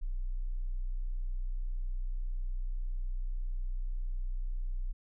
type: tone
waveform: sine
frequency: 30.87 Hz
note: B0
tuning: in tune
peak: -31 dBFS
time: 0.01-4.93 s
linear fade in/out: 20 ms
effects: none